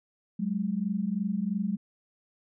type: tone pair together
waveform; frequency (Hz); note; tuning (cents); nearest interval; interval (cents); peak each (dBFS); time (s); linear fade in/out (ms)
sine; 187.62 / 210.6; F#3 / G#3; +24 / +24; major second; 200; -30 / -29; 0.39-1.77; 10
effects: none